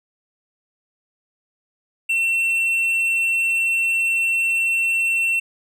triangle tone with hard clipping, 2703 Hz, E7, 43 cents sharp, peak -18 dBFS, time 2.09-5.4 s, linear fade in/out 10 ms, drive 6 dB, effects none

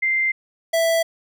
sine / square tone pair in turn, 2089 / 660.3 Hz, C7 / E5, -3 / +3 cents, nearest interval octave + minor sixth, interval 1994 cents, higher first, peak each -17 dBFS, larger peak neither, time 0.02-0.32 / 0.73-1.03 s, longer neither, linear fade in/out 10 ms, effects none

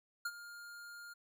square tone with ADSR envelope, 1410 Hz, F6, 16 cents sharp, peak -35 dBFS, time 0.25-1.14 s, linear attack 6 ms, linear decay 50 ms, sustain -14 dB, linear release 14 ms, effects none

